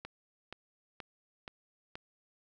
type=click train; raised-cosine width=0.3 ms; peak=-26 dBFS; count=5; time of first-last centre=0.05-1.955 s; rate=2.1 Hz; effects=none